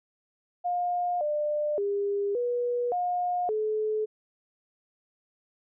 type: tone with pitch steps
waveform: sine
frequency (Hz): 710 / 597 / 403.4 / 485.3 / 715 / 430.5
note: F5 / D5 / G4 / B4 / F5 / A4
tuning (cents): +28 / +28 / +50 / -30 / +41 / -38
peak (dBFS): -25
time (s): 0.64-4.06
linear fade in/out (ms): 20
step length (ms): 570
effects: none